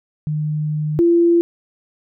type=tone pair in turn; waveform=sine; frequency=152 / 341.2 Hz; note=D#3 / F4; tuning=-40 / -40 cents; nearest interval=octave + major second; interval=1400 cents; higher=second; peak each=-18 / -10 dBFS; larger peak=second; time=0.27-0.99 / 0.99-1.41 s; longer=first; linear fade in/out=0 ms; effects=none